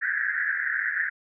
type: band-pass noise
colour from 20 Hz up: white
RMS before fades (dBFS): -27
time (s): 0.01-1.1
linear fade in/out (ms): 20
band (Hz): 1500 to 1900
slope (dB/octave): 96
effects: none